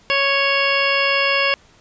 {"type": "harmonic tone with a mistuned harmonic", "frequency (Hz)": 554.4, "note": "C#5", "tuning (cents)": 0, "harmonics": [1, 2, 3, 4, 5, 6, 8, 9], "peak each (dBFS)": [-22, -23, -24, -22, -20, -28, -30, -27], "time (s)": [0.1, 1.54], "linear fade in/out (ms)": 0, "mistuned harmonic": 9, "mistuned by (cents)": 34, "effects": ["pink hiss -52 dBFS RMS until 1.8 s", "resampled to 16000 Hz"]}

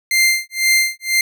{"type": "tone with tremolo", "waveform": "sawtooth", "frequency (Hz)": 2093, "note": "C7", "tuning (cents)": 0, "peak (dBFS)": -7, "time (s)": [0.11, 1.21], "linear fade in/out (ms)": 2, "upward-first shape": "sine", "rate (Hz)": 2, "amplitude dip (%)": 100, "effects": []}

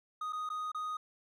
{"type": "tone with dropouts", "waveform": "triangle", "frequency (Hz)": 1244.5, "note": "D#6", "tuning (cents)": 0, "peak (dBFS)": -33, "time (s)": [0.21, 0.97], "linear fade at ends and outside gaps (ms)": 5, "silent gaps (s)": [[0.325, 0.33], [0.491, 0.5], [0.718, 0.746]], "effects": []}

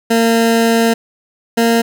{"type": "tone pair in turn", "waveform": "20% pulse", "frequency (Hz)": [228.9, 230.9], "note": ["A#3", "A#3"], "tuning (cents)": [-31, -16], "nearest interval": "unison", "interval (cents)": 15, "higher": "second", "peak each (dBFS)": -5, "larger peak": "neither", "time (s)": [[0.1, 0.94], [1.57, 1.82]], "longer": "first", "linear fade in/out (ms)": 10, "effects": []}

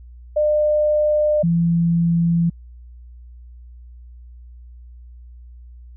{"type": "tone pair in turn", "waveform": "sine", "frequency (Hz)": [602, 168.93], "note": ["D5", "E3"], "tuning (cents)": [43, 43], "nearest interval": "octave + minor seventh", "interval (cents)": 2200, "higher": "first", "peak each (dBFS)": -14, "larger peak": "neither", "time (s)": [[0.36, 1.43], [1.43, 2.5]], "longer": "neither", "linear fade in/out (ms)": 10, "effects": ["added 60 Hz sine -38 dBFS peak until 5.96 s"]}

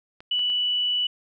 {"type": "clicks", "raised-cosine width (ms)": 0.3, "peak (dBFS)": -27, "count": 3, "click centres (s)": [0.205, 0.393, 0.5]}
{"type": "tone", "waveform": "sine", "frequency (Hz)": 2960, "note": "F#7", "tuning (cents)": 0, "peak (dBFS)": -21, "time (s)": [0.31, 1.07], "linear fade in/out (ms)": 5}
{"effects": []}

